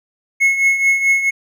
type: tone with tremolo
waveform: triangle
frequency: 2180 Hz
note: C#7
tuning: 29 cents flat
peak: -7 dBFS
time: 0.4-1.31 s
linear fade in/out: 20 ms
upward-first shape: triangle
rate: 4.6 Hz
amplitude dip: 70%
effects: none